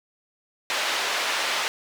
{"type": "band-pass noise", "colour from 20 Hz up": "white", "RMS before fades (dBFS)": -26, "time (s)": [0.7, 1.68], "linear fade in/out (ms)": 0, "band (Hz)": [540, 3500], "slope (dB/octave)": 12, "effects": []}